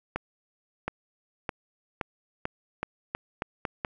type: accelerating click train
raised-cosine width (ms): 0.5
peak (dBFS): -14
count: 10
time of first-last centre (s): 0.16-3.848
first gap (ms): 720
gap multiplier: 0.85
effects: none